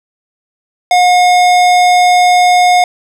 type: tone with hard clipping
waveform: sine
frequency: 720 Hz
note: F#5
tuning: 47 cents flat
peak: -7 dBFS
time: 0.91-2.84 s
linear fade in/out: 2 ms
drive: 17 dB
effects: none